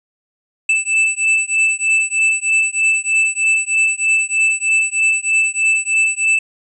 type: beating tone pair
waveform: square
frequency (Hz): 2637 / 2640.2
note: E7 / E7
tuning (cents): 0 / +2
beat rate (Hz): 3.2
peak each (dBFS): -17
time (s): 0.69-6.39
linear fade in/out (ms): 5
effects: resampled to 22050 Hz